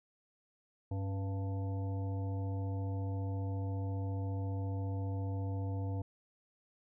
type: harmonic tone with a mistuned harmonic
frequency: 98 Hz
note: G2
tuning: in tune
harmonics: 1 / 3 / 5 / 7 / 9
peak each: -34 / -44 / -48 / -51 / -53 dBFS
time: 0.91-6.02 s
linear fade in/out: 5 ms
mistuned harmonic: 3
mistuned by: -88 cents
effects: none